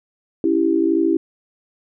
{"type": "chord", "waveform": "sine", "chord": "C# diminished", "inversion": "none", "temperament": "equal", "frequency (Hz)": [277.2, 329.6, 392], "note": ["C#4", "E4", "G4"], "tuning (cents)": [0, 0, 0], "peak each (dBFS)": [-22, -16, -21], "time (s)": [0.44, 1.17], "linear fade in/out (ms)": 2, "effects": []}